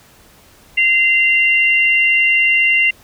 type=tone pair together; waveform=sine; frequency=2074 / 2768 Hz; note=C7 / F7; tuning=-16 / -16 cents; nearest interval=perfect fourth; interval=500 cents; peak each=-13 dBFS; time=0.77-2.91 s; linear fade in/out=10 ms; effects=pink hiss -47 dBFS RMS until 3.03 s